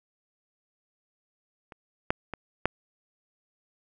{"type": "clicks", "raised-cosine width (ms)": 0.5, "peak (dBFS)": [-29, -8, -19, -7], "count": 4, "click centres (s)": [1.722, 2.105, 2.337, 2.656], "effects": []}